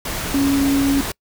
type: tone in noise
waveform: sine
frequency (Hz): 277.2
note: C#4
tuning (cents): 0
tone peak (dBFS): -14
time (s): 0.34-1.01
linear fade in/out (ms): 5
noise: pink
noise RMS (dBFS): -25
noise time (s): 0.05-1.12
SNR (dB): +8
effects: noise-tail reverb RT60 0.1 s tail -26 dB re dry